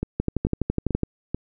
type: two click trains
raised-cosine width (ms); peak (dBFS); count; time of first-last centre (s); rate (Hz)
3; -12 / -9; 4 / 11; 0.03-1.346 / 0.2-1.033; 2.28 / 12
effects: none